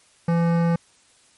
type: tone with hard clipping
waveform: sine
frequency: 168.9 Hz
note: E3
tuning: 42 cents sharp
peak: -19 dBFS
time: 0.28-0.76 s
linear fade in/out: 5 ms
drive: 16 dB
effects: white hiss -57 dBFS RMS until 1.37 s + MP3 48 kbps